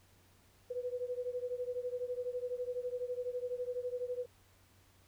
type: beating tone pair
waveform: sine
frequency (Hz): 490.8 / 502.8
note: B4 / B4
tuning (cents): -11 / +31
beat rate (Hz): 12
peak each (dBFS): -38 / -40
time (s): 0.7-4.26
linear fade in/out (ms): 10
effects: added 93 Hz sine -67 dBFS peak until 5.07 s + pink hiss -67 dBFS RMS until 5.07 s